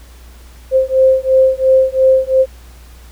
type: beating tone pair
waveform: sine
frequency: 523.3 / 526.2 Hz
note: C5 / C5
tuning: 0 / +10 cents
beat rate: 2.9 Hz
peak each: -11 dBFS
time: 0.71-2.46 s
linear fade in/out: 50 ms
effects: added 60 Hz sine -36 dBFS peak until 3.11 s + pink hiss -45 dBFS RMS until 3.11 s